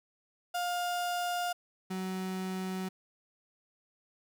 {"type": "tone pair in turn", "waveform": "35% pulse", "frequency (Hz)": [707, 187.26], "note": ["F5", "F#3"], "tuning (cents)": [21, 21], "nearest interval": "octave + major seventh", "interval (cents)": 2300, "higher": "first", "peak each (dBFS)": [-29, -32], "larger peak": "first", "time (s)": [[0.54, 1.53], [1.9, 2.89]], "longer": "neither", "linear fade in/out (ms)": 10, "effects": []}